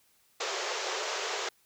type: band-pass noise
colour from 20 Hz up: pink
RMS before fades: -34 dBFS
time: 0.4-1.49 s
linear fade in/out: 5 ms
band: 370 to 7300 Hz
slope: 96 dB/octave
effects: white hiss -67 dBFS RMS until 1.65 s